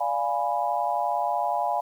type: chord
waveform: sine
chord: D diminished seventh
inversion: none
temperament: equal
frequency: 587.3 / 698.5 / 830.6 / 987.8 Hz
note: D5 / F5 / Ab5 / Cb6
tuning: 0 / 0 / 0 / 0 cents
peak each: -32 / -27 / -27 / -30 dBFS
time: 0-1.81 s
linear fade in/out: 10 ms
effects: 9-bit